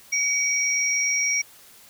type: tone pair together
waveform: sine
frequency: 2265 / 5661 Hz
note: C#7 / F8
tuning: +37 / +23 cents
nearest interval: octave + major third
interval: 1586 cents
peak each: -23 dBFS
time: 0.12-1.42 s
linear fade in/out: 10 ms
effects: white hiss -50 dBFS RMS until 1.89 s